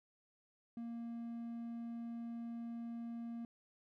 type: tone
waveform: triangle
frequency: 233.1 Hz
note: A#3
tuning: in tune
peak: -40 dBFS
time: 0.77-3.45 s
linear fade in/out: 2 ms
effects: none